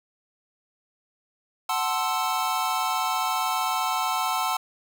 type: chord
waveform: square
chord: F# half-diminished seventh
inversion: none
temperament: equal with one note detuned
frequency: 744.7 / 880 / 1046.5 / 1318.5 Hz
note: F#5 / A5 / C6 / E6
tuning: +11 / 0 / 0 / 0 cents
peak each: -30 dBFS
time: 1.69-4.57 s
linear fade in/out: 5 ms
effects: none